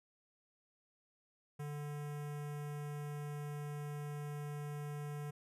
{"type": "tone with notch filter", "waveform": "square", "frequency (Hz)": 146.83, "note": "D3", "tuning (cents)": 0, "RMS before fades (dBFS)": -43, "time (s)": [1.59, 5.31], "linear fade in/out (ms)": 10, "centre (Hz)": 4200, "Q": 0.94, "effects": ["resampled to 32000 Hz"]}